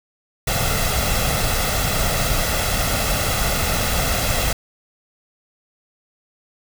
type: noise with comb filter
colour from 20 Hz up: pink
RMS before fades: -20 dBFS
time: 0.47-4.53 s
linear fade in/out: 5 ms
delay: 1.5 ms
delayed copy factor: +0.6
effects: none